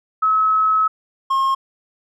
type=tone pair in turn; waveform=sine / triangle; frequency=1288 / 1074 Hz; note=E6 / C6; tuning=-41 / +45 cents; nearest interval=minor third; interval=314 cents; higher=first; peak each=-13 dBFS; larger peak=neither; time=0.22-0.88 / 1.3-1.55 s; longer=first; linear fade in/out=10 ms; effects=none